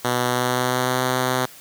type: tone with pitch glide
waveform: 5% pulse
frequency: 123.47 to 127.75 Hz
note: B2 to C3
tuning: 0 to -41 cents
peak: -8 dBFS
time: 0.04-1.46 s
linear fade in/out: 10 ms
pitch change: +59 cents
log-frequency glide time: 0.2-1 s
effects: white hiss -44 dBFS RMS until 1.6 s + high-pass 80 Hz 12 dB/octave